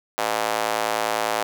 square tone with high-pass filter, 55 Hz, A1, in tune, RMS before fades -24 dBFS, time 0.18-1.43 s, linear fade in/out 0 ms, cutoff 680 Hz, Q 1.6, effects none

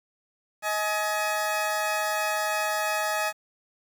20% pulse tone pair together, 631.5 / 843 Hz, D#5 / G#5, +26 / +26 cents, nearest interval perfect fourth, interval 500 cents, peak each -23 dBFS, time 0.62-3.33 s, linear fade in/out 50 ms, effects 9-bit

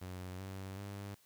sawtooth tone with pitch steps, 91.7 / 95.87 / 100.23 Hz, F#2 / G2 / G2, -15 / -38 / +39 cents, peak -39 dBFS, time 0.01-1.15 s, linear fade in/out 10 ms, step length 380 ms, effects white hiss -68 dBFS RMS until 1.25 s

